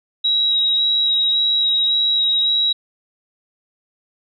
sine tone with vibrato, 3842 Hz, B7, 48 cents flat, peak -14 dBFS, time 0.24-2.73 s, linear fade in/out 10 ms, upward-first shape square, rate 1.8 Hz, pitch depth 9 cents each way, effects none

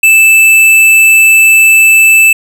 triangle tone with hard clipping, 2637 Hz, E7, in tune, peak -3 dBFS, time 0.03-2.33 s, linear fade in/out 5 ms, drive 17 dB, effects none

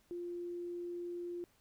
sine tone, 349.2 Hz, F4, in tune, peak -39 dBFS, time 0.11-1.44 s, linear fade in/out 0 ms, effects pink hiss -71 dBFS RMS until 1.6 s

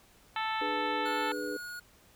harmonic tone, 440 Hz, A4, in tune, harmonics 2 / 3 / 4 / 5 / 6 / 7 / 8 / 9, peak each -33 / -37 / -39 / -41 / -43 / -44 / -45 / -46 dBFS, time 0.36-1.32 s, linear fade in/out 2 ms
sine chord, G# diminished, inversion second, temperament equal with one note detuned, 298.6 / 415.3 / 493.9 Hz, D4 / G#4 / B4, +29 / 0 / 0 cents, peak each -38 dBFS, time 0.61-1.57 s, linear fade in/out 5 ms
square tone, 1445 Hz, F#6, 41 cents flat, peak -40 dBFS, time 1.05-1.8 s, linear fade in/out 10 ms
effects pink hiss -61 dBFS RMS until 2.15 s

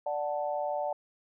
sine chord, D major, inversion none, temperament equal, 587.3 / 740 / 880 Hz, D5 / F#5 / A5, 0 / 0 / 0 cents, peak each -32 / -34 / -36 dBFS, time 0.06-0.93 s, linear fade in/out 5 ms, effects none

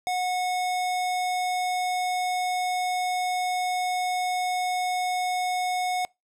square tone, 730 Hz, F#5, 24 cents flat, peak -25 dBFS, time 0.07-6.05 s, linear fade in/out 0 ms, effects noise-tail reverb RT60 0.2 s tail -24 dB re dry + low-pass 11000 Hz 12 dB/octave

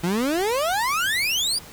30% pulse exponential sweep, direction up, 164 to 4978 Hz, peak -18 dBFS, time 0.03-1.59 s, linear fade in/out 10 ms, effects pink hiss -43 dBFS RMS until 1.72 s

